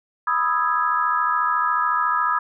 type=chord; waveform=sine; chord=E major seventh; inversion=second; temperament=equal; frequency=987.8 / 1244.5 / 1318.5 / 1661.2 Hz; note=B5 / D#6 / E6 / G#6; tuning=0 / 0 / 0 / 0 cents; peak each=-24 / -21 / -25 / -26 dBFS; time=0.27-2.39 s; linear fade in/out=5 ms; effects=none